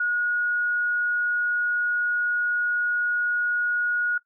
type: tone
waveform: sine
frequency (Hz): 1448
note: F#6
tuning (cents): -38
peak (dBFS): -21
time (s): 0-4.18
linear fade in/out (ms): 5
effects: noise-tail reverb RT60 0.1 s tail -20 dB re dry